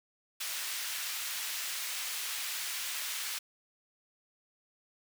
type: high-pass noise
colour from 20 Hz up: pink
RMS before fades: -37 dBFS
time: 0.4-3.39 s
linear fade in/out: 10 ms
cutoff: 2000 Hz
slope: 12 dB/octave
effects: none